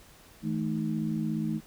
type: tone cluster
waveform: sine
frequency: 161 / 217.8 / 312.6 Hz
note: E3 / A3 / D#4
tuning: -41 / -17 / +8 cents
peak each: -32 / -30 / -35 dBFS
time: 0.42-1.61 s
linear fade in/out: 50 ms
effects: pink hiss -55 dBFS RMS until 1.66 s